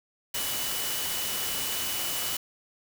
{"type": "tone in noise", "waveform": "sine", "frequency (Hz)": 2960, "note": "F#7", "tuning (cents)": 0, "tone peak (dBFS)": -37, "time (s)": [0.34, 2.37], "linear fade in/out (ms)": 5, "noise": "white", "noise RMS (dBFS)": -31, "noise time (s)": [0.34, 2.37], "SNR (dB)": -9, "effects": []}